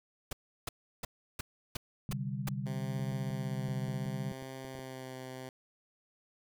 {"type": "noise bursts", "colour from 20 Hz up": "pink", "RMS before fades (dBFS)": -37, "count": 7, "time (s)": [0.31, 2.49], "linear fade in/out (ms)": 5, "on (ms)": 20, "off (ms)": 340}
{"type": "chord", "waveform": "sine", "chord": "C suspended second", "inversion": "none", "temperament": "equal", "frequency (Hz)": [130.81, 146.83, 196], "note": ["C3", "D3", "G3"], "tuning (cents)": [0, 0, 0], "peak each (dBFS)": [-37, -39, -39], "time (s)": [2.09, 4.32], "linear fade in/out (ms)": 0}
{"type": "tone with vibrato", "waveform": "10% pulse", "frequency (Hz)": 130.81, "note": "C3", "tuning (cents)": 0, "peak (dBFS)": -34, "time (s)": [2.66, 5.49], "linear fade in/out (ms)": 2, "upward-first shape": "sine", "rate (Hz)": 0.67, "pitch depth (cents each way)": 18}
{"type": "clicks", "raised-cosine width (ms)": 2, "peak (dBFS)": -35, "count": 12, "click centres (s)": [2.995, 3.122, 3.304, 3.687, 3.885, 3.942, 4.06, 4.321, 4.424, 4.649, 4.752, 4.791]}
{"effects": []}